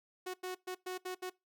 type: tone bursts at uneven times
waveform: sawtooth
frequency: 367.9 Hz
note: F#4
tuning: 10 cents flat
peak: -34 dBFS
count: 6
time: 0.26-0.34 / 0.43-0.55 / 0.67-0.75 / 0.86-0.98 / 1.05-1.15 / 1.22-1.3 s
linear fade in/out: 10 ms
effects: noise-tail reverb RT60 0.2 s tail -21 dB re dry